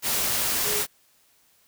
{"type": "tone in noise", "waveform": "sine", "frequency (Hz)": 418, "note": "G#4", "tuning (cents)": 11, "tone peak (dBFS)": -31, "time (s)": [0.63, 0.84], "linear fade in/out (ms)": 50, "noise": "white", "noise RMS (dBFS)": -25, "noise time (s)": [0.02, 0.87], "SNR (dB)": -9, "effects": ["white hiss -62 dBFS RMS until 1.67 s"]}